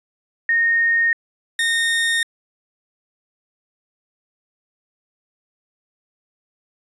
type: tone pair in turn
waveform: sine / 30% pulse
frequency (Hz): 1848 / 1840.6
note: A#6 / A#6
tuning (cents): -16 / -22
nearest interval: unison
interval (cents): 6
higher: first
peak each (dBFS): -14 / -14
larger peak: neither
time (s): 0.49-1.13 / 1.59-2.23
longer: neither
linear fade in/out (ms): 2
effects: resampled to 24000 Hz